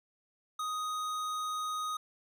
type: tone with tanh clipping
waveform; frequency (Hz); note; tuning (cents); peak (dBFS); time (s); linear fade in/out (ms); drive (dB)
sine; 1248; D#6; +5; -35; 0.59-1.97; 5; 18
effects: none